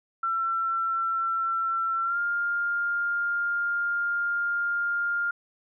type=tone with pitch glide; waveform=sine; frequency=1348 to 1404.4 Hz; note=E6 to F6; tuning=+38 to +9 cents; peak=-24 dBFS; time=0.23-5.31 s; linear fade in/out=5 ms; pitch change=+71 cents; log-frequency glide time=2.03-2.18 s; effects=none